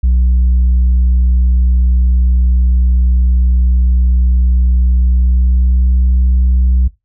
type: tone with pitch glide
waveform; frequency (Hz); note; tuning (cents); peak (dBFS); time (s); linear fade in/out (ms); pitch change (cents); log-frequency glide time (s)
sine; 61.74 to 62.6; B1 to B1; 0 to +24; -5; 0.03-6.88; 10; +24; 5.08-5.94
effects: noise-tail reverb RT60 0.2 s tail -19 dB re dry + tanh soft clip ceiling -6 dBFS